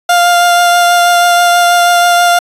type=tone with vibrato; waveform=30% pulse; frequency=700 Hz; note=F5; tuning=4 cents sharp; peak=-3 dBFS; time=0.09-2.39 s; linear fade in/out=5 ms; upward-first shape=triangle; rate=6.2 Hz; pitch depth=13 cents each way; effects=resampled to 32000 Hz